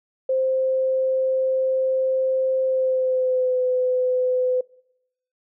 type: tone with pitch glide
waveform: sine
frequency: 523.3 to 506.1 Hz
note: C5 to B4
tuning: 0 to +42 cents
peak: -18 dBFS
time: 0.29-4.61 s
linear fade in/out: 5 ms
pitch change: -58 cents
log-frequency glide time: 2.64-3.6 s
effects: noise-tail reverb RT60 0.8 s tail -24 dB re dry